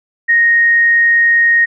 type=tone; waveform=sine; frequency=1865 Hz; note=A#6; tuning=in tune; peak=-7 dBFS; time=0.28-1.66 s; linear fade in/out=20 ms; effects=none